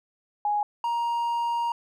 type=tone pair in turn; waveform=sine / triangle; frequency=830.6 / 939.9 Hz; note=G#5 / A#5; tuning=0 / +14 cents; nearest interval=major second; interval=214 cents; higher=second; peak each=-22 dBFS; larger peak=neither; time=0.45-0.63 / 0.84-1.72 s; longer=second; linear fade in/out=2 ms; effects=none